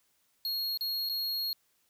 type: tone with dropouts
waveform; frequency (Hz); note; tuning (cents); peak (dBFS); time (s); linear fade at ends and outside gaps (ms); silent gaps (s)
square; 4295; C8; +44; -31; 0.45-1.53; 1; 0.774-0.809 / 1.09-1.096
effects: white hiss -72 dBFS RMS until 1.89 s